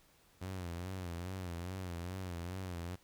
sawtooth tone with vibrato, 89.7 Hz, F2, 47 cents sharp, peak -36 dBFS, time 0.41-2.96 s, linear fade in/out 10 ms, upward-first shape sine, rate 2.4 Hz, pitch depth 100 cents each way, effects pink hiss -67 dBFS RMS until 3.03 s

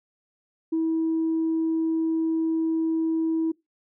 sine tone, 323.8 Hz, E4, 31 cents flat, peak -20 dBFS, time 0.72-3.52 s, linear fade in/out 10 ms, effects noise-tail reverb RT60 0.2 s tail -24 dB re dry + tanh soft clip ceiling -18 dBFS

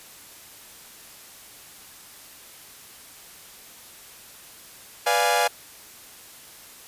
sawtooth chord, B diminished seventh, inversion none, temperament equal, 493.9 / 587.3 / 698.5 / 830.6 Hz, B4 / D5 / F5 / Ab5, 0 / 0 / 0 / 0 cents, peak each -23 / -23 / -20 / -19 dBFS, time 5.06-5.48 s, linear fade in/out 10 ms, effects white hiss -46 dBFS RMS until 6.87 s + resampled to 32000 Hz

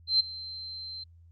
sine tone with ADSR envelope, 4115 Hz, C8, 30 cents flat, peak -18 dBFS, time 0.07-1.04 s, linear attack 130 ms, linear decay 11 ms, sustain -19 dB, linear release 9 ms, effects added 84 Hz sine -52 dBFS peak until 1.31 s + Opus 48 kbps

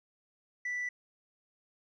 triangle tone with tanh clipping, 1972 Hz, B6, 3 cents flat, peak -33 dBFS, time 0.65-0.89 s, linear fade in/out 5 ms, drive 6 dB, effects none

